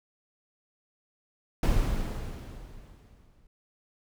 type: noise with exponential decay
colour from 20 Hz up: brown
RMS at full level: -22 dBFS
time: 1.63-3.47 s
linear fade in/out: 2 ms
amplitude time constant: 400 ms
effects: none